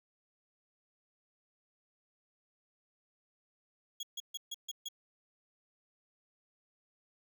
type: tone bursts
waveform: 30% pulse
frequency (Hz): 3322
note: G#7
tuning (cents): 0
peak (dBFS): -35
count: 6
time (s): 4-4.886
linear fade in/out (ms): 5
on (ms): 31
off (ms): 140
effects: none